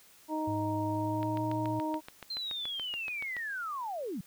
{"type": "harmonic tone", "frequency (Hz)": 311.1, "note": "D#4", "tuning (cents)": 0, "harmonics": [1, 2, 3], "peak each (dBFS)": [-33, -38, -35], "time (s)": [0.28, 2.01], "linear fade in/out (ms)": 50}
{"type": "tone with pitch glide", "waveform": "sine", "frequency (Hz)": [104.7, 114.18], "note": ["G#2", "A#2"], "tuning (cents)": [15, -35], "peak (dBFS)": -35, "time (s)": [0.47, 1.8], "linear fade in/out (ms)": 10, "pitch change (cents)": 150, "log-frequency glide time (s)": [0.88, 1.46]}
{"type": "click train", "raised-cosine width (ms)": 0.3, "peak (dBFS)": -26, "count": 16, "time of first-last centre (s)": [1.23, 3.367], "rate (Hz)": 7.02}
{"type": "linear sweep", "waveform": "sine", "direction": "down", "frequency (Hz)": [4186, 155.56], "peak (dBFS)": -34, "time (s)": [2.3, 4.21], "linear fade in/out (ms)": 5}
{"effects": ["white hiss -59 dBFS RMS until 4.26 s"]}